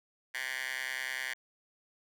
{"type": "tone with high-pass filter", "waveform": "10% pulse", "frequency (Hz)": 130, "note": "C3", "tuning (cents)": -11, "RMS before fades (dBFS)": -37, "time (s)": [0.34, 1.34], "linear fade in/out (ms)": 10, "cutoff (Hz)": 1800, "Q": 3, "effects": []}